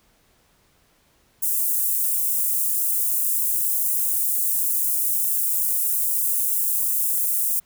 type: high-pass noise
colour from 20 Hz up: white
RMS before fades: -22 dBFS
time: 1.42-7.6 s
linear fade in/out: 10 ms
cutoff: 9000 Hz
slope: 24 dB/octave
effects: pink hiss -61 dBFS RMS until 7.65 s